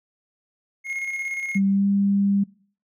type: tone with tremolo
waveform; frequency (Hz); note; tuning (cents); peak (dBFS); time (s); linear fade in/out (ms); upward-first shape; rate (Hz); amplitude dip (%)
triangle; 2155; C#7; -49; -23; 0.84-1.6; 50; square; 17; 40
type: tone with pitch glide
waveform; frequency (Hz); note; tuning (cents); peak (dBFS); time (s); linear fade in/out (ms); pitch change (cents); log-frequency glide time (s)
sine; 196 to 199.31; G3 to G3; 0 to +29; -17; 1.55-2.44; 10; +29; 1.68-1.87
effects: noise-tail reverb RT60 0.5 s tail -23 dB re dry